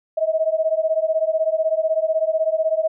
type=beating tone pair; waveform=sine; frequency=630 / 646 Hz; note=D#5 / E5; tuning=+21 / -35 cents; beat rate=16 Hz; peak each=-20 dBFS; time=0.17-2.88 s; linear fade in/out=10 ms; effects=none